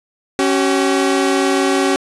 sawtooth tone pair together, 276.2 / 381.1 Hz, C#4 / G4, -6 / -49 cents, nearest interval tritone, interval 557 cents, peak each -12 dBFS, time 0.39-1.96 s, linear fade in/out 0 ms, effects resampled to 24000 Hz + 7-bit

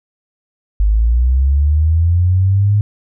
sine linear sweep, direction up, 49.73 to 105 Hz, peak -9 dBFS, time 0.8-2.81 s, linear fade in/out 0 ms, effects none

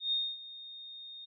sine tone with ADSR envelope, 3686 Hz, A#7, 20 cents flat, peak -27 dBFS, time 0-1.26 s, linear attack 120 ms, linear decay 250 ms, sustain -17 dB, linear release 19 ms, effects none

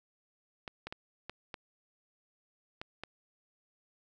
clicks, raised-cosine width 0.3 ms, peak -24 dBFS, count 7, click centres 0.678 / 0.87 / 0.925 / 1.296 / 1.542 / 2.815 / 3.036 s, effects none

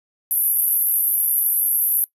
pink band-pass noise, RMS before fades -19 dBFS, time 0.31-2.04 s, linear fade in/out 0 ms, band 11000 to 13000 Hz, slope 96 dB/octave, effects noise-tail reverb RT60 0.1 s tail -20 dB re dry + resampled to 32000 Hz

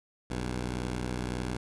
10% pulse tone pair together, 61.74 / 98 Hz, B1 / G2, 0 / 0 cents, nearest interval minor sixth, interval 800 cents, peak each -24 / -32 dBFS, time 0.3-1.57 s, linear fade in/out 5 ms, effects resampled to 24000 Hz

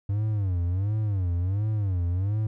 triangle tone with vibrato, 96.9 Hz, G2, 20 cents flat, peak -21 dBFS, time 0.09-2.47 s, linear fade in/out 5 ms, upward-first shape sine, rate 1.4 Hz, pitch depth 200 cents each way, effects none

